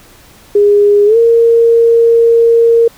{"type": "tone with pitch glide", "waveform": "sine", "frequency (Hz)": [410, 462.9], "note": ["G#4", "A#4"], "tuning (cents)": [-22, -12], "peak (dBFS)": -4, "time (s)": [0.55, 2.88], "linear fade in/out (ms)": 5, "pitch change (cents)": 210, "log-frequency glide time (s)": [1.06, 1.17], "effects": ["pink hiss -41 dBFS RMS until 2.97 s"]}